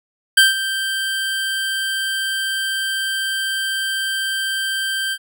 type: tone with ADSR envelope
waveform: 25% pulse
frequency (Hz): 1568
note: G6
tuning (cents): 0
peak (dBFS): -3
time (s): 0.37-5.18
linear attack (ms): 7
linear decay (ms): 160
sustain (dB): -13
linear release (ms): 56
effects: none